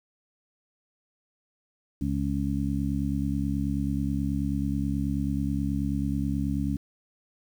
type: harmonic tone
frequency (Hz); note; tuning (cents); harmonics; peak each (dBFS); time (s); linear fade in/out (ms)
69.3; C#2; 0; 1 / 2 / 3 / 4; -31 / -31 / -30 / -30; 2.01-6.77; 5
effects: 9-bit